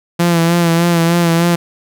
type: tone with vibrato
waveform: sawtooth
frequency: 169.5 Hz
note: E3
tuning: 49 cents sharp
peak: -6 dBFS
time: 0.19-1.56 s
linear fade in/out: 10 ms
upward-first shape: sine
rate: 3.3 Hz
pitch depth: 38 cents each way
effects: none